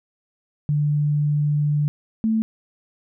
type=tone pair in turn; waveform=sine; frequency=147.7 / 221.3 Hz; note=D3 / A3; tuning=+10 / +10 cents; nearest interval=perfect fifth; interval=700 cents; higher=second; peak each=-17 / -17 dBFS; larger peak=neither; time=0.69-1.88 / 2.24-2.42 s; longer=first; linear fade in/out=0 ms; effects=none